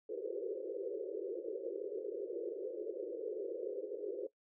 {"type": "band-pass noise", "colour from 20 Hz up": "pink", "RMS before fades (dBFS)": -41, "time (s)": [0.09, 4.27], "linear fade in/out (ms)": 5, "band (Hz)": [350, 530], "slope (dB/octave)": 96, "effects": ["noise-tail reverb RT60 0.1 s tail -18 dB re dry"]}